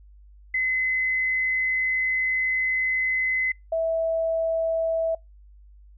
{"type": "tone pair in turn", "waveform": "sine", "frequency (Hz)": [2038, 653.9], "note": ["C7", "E5"], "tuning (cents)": [-46, -14], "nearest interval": "octave + minor sixth", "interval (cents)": 1968, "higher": "first", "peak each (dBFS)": -21, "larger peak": "neither", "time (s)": [[0.54, 3.52], [3.72, 5.15]], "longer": "first", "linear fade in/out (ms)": 5, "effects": ["noise-tail reverb RT60 0.2 s tail -26 dB re dry", "added 50 Hz sine -47 dBFS peak until 5.97 s"]}